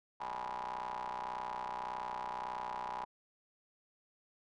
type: ring-modulated tone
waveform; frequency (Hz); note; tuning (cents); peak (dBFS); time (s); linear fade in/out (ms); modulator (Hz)
30% pulse; 61.74; B1; 0; -33; 0.2-3.05; 10; 909
effects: low-pass 5000 Hz 12 dB/octave